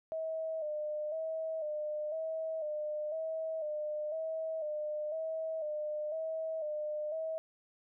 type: tone with vibrato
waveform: sine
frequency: 622.3 Hz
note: D#5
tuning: in tune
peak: -34 dBFS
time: 0.12-7.38 s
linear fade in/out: 0 ms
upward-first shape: square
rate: 1 Hz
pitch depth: 52 cents each way
effects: none